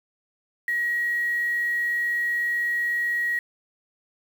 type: tone with quantisation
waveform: sine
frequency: 1902 Hz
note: A#6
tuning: 34 cents sharp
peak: -22 dBFS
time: 0.68-3.39 s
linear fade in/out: 2 ms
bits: 7
effects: none